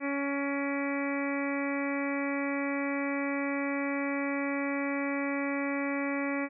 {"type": "harmonic tone with a mistuned harmonic", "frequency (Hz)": 280, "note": "C#4", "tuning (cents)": 18, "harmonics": [1, 2, 3, 4, 5, 6, 7, 8, 9], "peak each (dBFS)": [-31, -36, -43, -41, -44, -44, -39, -39, -49], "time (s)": [0, 6.49], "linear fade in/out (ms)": 50, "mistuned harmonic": 8, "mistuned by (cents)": 45, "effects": []}